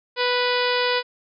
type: harmonic tone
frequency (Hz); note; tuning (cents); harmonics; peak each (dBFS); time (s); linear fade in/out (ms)
493.2; B4; -2; 1 / 2 / 3 / 4 / 5 / 6 / 7 / 8 / 9 / 10; -23 / -26 / -28 / -29 / -30 / -31 / -31 / -32 / -33 / -33; 0.16-1.03; 50
effects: none